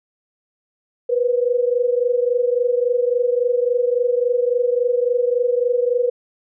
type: tone pair together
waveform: sine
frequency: 481.9 / 505.5 Hz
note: B4 / B4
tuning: -43 / +40 cents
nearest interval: minor second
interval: 83 cents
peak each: -17 / -20 dBFS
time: 1.09-6.1 s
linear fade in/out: 10 ms
effects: none